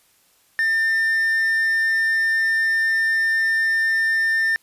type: tone with quantisation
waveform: triangle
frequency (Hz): 1798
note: A6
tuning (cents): +37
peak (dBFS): -15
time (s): 0.59-4.56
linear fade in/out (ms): 0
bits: 7
effects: white hiss -59 dBFS RMS until 4.62 s + resampled to 32000 Hz